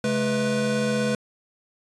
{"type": "tone cluster", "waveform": "square", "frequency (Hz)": [135.4, 214.1, 494.1], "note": ["C#3", "A3", "B4"], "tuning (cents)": [-40, -47, 1], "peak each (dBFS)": [-32, -25, -26], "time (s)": [0.04, 1.15], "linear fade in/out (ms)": 2, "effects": ["resampled to 22050 Hz"]}